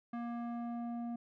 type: tone with low-pass filter sweep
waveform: square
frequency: 236.4 Hz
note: A#3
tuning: 24 cents sharp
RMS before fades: -40 dBFS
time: 0.13-1.16 s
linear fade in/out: 5 ms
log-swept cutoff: 1400 to 600 Hz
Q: 1.2
effects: none